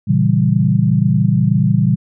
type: chord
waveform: sine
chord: A# diminished seventh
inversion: none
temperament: equal with one note detuned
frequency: 116.54 / 138.59 / 164.81 / 195.21 Hz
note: A#2 / C#3 / E3 / G3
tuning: 0 / 0 / 0 / -7 cents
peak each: -16 dBFS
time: 0.07-1.96 s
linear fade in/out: 20 ms
effects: none